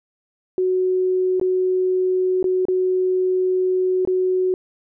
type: tone with dropouts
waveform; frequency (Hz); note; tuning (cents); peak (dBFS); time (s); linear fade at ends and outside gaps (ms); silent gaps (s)
sine; 370; F#4; 0; -16; 0.58-4.54; 1; 1.398-1.413 / 2.428-2.442 / 2.653-2.684 / 4.051-4.074
effects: none